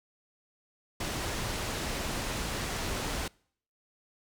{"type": "low-pass noise", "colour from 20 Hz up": "pink", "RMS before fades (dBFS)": -34, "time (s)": [1, 3.28], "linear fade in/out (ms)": 5, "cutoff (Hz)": 9100, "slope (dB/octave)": 12, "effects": ["noise-tail reverb RT60 0.6 s tail -26 dB re dry"]}